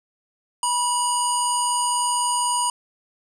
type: tone with low-pass filter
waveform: square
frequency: 973 Hz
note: B5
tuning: 26 cents flat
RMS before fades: -22 dBFS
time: 0.63-2.7 s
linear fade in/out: 2 ms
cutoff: 8800 Hz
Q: 6.4
effects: none